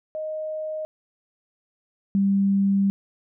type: tone pair in turn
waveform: sine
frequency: 622.3 / 197.15 Hz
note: D#5 / G3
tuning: 0 / +10 cents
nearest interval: octave + minor sixth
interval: 1990 cents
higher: first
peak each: -27 / -17 dBFS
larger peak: second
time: 0.15-0.85 / 2.15-2.9 s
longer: second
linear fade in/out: 0 ms
effects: none